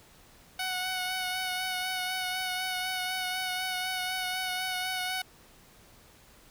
10% pulse tone with vibrato, 740 Hz, F#5, in tune, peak -22 dBFS, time 0.59-5.22 s, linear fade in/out 5 ms, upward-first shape sine, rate 4 Hz, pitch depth 20 cents each way, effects pink hiss -57 dBFS RMS until 6.5 s

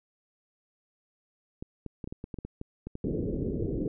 clicks, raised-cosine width 3 ms, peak -24 dBFS, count 12, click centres 1.625 / 1.863 / 2.042 / 2.075 / 2.125 / 2.241 / 2.342 / 2.387 / 2.45 / 2.614 / 2.87 / 2.954 s
white low-pass noise, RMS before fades -31 dBFS, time 3.04-3.88 s, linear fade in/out 2 ms, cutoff 460 Hz, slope 48 dB/octave
effects none

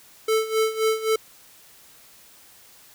square tone with tremolo, 440 Hz, A4, in tune, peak -18 dBFS, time 0.28-1.16 s, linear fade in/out 5 ms, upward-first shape sine, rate 3.8 Hz, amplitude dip 80%, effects white hiss -51 dBFS RMS until 2.94 s

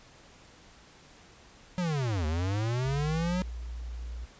square linear two-way sweep, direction down then up, 186.2 to 74.5 to 186.2 Hz, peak -28 dBFS, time 1.78-3.42 s, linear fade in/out 0 ms, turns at 2.26 s
sine tone, 59 Hz, A#1, 22 cents sharp, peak -35 dBFS, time 2.84-4.26 s, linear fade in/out 20 ms
effects pink hiss -55 dBFS RMS until 4.39 s + resampled to 16000 Hz

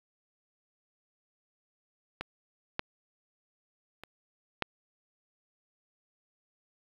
clicks, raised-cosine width 0.3 ms, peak -18 / -13 / -27 / -12 dBFS, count 4, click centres 2.21 / 2.794 / 4.036 / 4.623 s, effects low-pass 5000 Hz 12 dB/octave + 8-bit

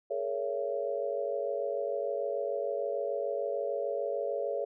sine chord, A# half-diminished seventh, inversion third, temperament just, 419.5 / 466.2 / 559.4 / 671.3 Hz, G#4 / A#4 / C#5 / E5, +17 / 0 / +16 / +31 cents, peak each -36 / -37 / -33 / -38 dBFS, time 0.1-4.65 s, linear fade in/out 10 ms, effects none

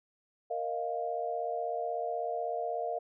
sine chord, Bb suspended fourth, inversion none, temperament equal, 466.2 / 622.3 / 698.5 Hz, Bb4 / Eb5 / F5, 0 / 0 / 0 cents, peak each -37 / -37 / -34 dBFS, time 0.5-2.99 s, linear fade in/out 10 ms, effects none

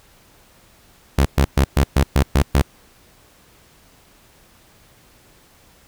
sawtooth tone bursts, 68.9 Hz, C#2, 10 cents flat, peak -8 dBFS, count 8, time 1.18-2.62 s, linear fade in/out 5 ms, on 75 ms, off 120 ms, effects pink hiss -52 dBFS RMS until 5.87 s

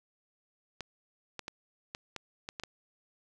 clicks, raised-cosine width 0.2 ms, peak -21 dBFS, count 8, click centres 0.807 / 1.393 / 1.481 / 1.949 / 2.163 / 2.489 / 2.598 / 2.636 s, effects none

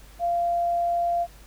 sine tone, 691 Hz, F5, 19 cents flat, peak -21 dBFS, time 0.19-1.27 s, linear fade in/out 50 ms, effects added 50 Hz sine -48 dBFS peak until 1.46 s + pink hiss -52 dBFS RMS until 1.46 s

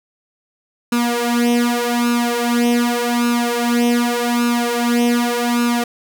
sawtooth tone with flanger, 239.1 Hz, A#3, 44 cents sharp, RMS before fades -17 dBFS, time 0.92-5.84 s, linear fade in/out 5 ms, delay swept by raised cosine 0.75 to 3.85 ms, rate 0.85 Hz, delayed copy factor +0.8, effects 7-bit

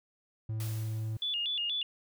triangle tone, 110 Hz, A2, in tune, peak -30 dBFS, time 0.49-1.17 s, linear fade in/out 5 ms
white noise with exponential decay, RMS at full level -43 dBFS, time 0.6-1.66 s, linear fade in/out 2 ms, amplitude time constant 230 ms
sine tone with vibrato, 3136 Hz, G7, in tune, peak -30 dBFS, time 1.22-1.83 s, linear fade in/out 2 ms, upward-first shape square, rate 4.2 Hz, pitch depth 170 cents each way
effects none

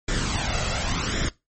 pink noise with flanger, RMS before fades -25 dBFS, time 0.08-1.29 s, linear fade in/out 5 ms, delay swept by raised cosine 0.55 to 1.55 ms, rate 0.9 Hz, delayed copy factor +0.55, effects noise-tail reverb RT60 0.2 s tail -19 dB re dry + MP3 32 kbps

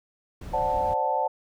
brown noise, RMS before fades -37 dBFS, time 0.41-0.94 s, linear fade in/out 5 ms
sine chord, D dominant seventh, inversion third, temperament equal, 523.3 / 587.3 / 740 / 880 Hz, C5 / D5 / F#5 / A5, 0 / 0 / 0 / 0 cents, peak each -30 / -30 / -29 / -25 dBFS, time 0.53-1.28 s, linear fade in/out 10 ms
effects none

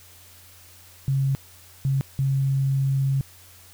sine tone bursts at uneven times, 135.8 Hz, C#3, 35 cents flat, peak -19 dBFS, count 3, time 1.08-1.35 / 1.85-2.01 / 2.19-3.21 s, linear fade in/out 0 ms, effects added 89 Hz sine -53 dBFS peak until 3.73 s + white hiss -50 dBFS RMS until 3.73 s

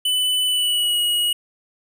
square tone with pitch glide, 2996 to 2902 Hz, F#7 to F#7, +21 to -34 cents, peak -18 dBFS, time 0.05-1.33 s, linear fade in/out 5 ms, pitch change -55 cents, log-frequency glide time 0.46-0.99 s, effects 10-bit

